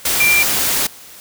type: tone in noise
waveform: sine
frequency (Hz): 2368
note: D7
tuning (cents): +14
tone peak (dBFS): -11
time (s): 0.2-0.43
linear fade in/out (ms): 5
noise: white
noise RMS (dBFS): -17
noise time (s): 0.05-0.87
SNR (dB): +3
effects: white hiss -39 dBFS RMS until 1.2 s